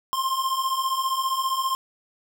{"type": "beating tone pair", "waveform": "square", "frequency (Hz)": [1046.5, 1061.5], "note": ["C6", "C6"], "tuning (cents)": [0, 25], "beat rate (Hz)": 15, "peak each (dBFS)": [-29, -25], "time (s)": [0.13, 1.75], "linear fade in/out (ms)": 0, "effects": []}